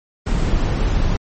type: noise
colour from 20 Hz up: brown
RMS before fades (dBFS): -17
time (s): 0.26-1.17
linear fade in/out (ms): 10
effects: MP3 32 kbps